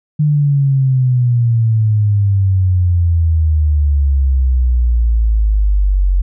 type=exponential sweep; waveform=sine; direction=down; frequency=151.6 to 45.34 Hz; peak=-9 dBFS; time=0.19-6.22 s; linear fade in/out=10 ms; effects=none